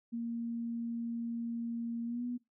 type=tone with pitch glide; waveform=sine; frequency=233.1 to 244 Hz; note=A#3 to B3; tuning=0 to -21 cents; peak=-34 dBFS; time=0.12-2.38 s; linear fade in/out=20 ms; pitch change=+79 cents; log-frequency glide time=2.05-2.24 s; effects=noise-tail reverb RT60 0.2 s tail -20 dB re dry